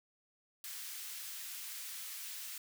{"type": "high-pass noise", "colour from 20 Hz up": "white", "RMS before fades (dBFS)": -45, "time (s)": [0.64, 2.58], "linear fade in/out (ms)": 2, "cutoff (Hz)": 1700, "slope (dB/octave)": 12, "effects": []}